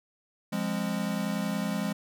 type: chord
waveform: square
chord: F minor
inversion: none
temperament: equal with one note detuned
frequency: 174.61 / 205.3 / 261.6 Hz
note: F3 / Ab3 / C4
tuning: 0 / -20 / 0 cents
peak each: -34 / -31 / -37 dBFS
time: 0.52-1.93 s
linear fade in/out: 10 ms
effects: none